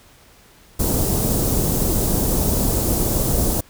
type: band-stop noise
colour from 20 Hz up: pink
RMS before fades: -19 dBFS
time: 0.79-3.61 s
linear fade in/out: 10 ms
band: 550 to 8200 Hz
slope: 12 dB/octave
effects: pink hiss -50 dBFS RMS until 3.69 s